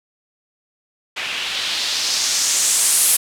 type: noise with low-pass filter sweep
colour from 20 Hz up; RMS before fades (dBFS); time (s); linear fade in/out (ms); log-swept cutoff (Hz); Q
blue; -19; 1.16-3.17; 10; 2500 to 11000; 1.9
effects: none